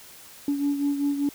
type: beating tone pair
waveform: sine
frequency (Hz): 283.9 / 289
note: C#4 / D4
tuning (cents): +41 / -28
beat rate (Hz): 5.1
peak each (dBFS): -22 / -29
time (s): 0.48-1.29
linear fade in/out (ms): 2
effects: tanh soft clip ceiling -17 dBFS + white hiss -47 dBFS RMS until 1.34 s